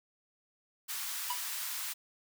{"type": "high-pass noise", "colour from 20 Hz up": "white", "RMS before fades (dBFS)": -38, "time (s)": [0.88, 1.94], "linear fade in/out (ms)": 20, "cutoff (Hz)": 930, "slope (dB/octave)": 24}
{"type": "tone with exponential decay", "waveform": "square", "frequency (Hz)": 979, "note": "B5", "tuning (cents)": -15, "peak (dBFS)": -30, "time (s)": [1.3, 1.41], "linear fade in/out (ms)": 5, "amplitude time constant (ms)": 22}
{"effects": []}